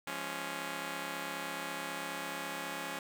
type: chord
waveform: 5% pulse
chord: Db major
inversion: first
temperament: just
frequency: 173.24 / 207.9 / 277.2 Hz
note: F3 / Ab3 / Db4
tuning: -14 / +2 / 0 cents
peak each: -32 / -35 / -29 dBFS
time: 0.07-2.99 s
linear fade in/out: 2 ms
effects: none